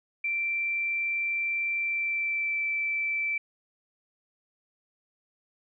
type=tone with pitch glide; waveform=sine; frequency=2349 to 2327 Hz; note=D7 to D7; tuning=0 to -17 cents; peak=-26 dBFS; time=0.24-3.38 s; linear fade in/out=5 ms; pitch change=-17 cents; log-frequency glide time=1.79-2.63 s; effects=none